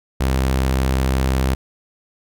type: tone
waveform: sawtooth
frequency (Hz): 65.6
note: C2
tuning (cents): +5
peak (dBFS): -12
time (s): 0.2-1.55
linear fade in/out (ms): 10
effects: none